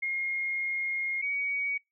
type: tone pair in turn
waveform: sine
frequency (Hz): 2141 / 2253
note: C7 / C#7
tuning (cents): +39 / +28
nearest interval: minor second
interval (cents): 89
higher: second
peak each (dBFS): -28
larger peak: neither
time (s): 0.02-1.22 / 1.22-1.78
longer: first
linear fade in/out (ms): 10
effects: noise-tail reverb RT60 0.2 s tail -25 dB re dry